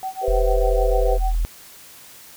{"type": "tone with tremolo", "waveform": "sine", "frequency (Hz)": 761, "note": "F#5", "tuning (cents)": 48, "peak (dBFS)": -23, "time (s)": [0.03, 1.35], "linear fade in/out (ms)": 0, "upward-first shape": "sine", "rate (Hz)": 6.7, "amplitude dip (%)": 95}
{"type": "chord", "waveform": "sine", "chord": "C major seventh", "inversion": "second", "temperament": "equal", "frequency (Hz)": [392, 493.9, 523.3, 659.3], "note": ["G4", "B4", "C5", "E5"], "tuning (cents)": [0, 0, 0, 0], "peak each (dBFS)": [-26, -22, -25, -27], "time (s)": [0.21, 1.19], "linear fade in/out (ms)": 50}
{"type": "tone", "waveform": "sine", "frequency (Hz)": 41.2, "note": "E1", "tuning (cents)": 0, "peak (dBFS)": -17, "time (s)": [0.28, 1.45], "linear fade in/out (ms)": 0}
{"effects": ["white hiss -44 dBFS RMS until 2.36 s"]}